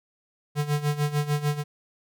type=tone with tremolo; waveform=square; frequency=147.3 Hz; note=D3; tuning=6 cents sharp; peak=-21 dBFS; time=0.55-1.64 s; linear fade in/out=50 ms; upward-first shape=sine; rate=6.7 Hz; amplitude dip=80%; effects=none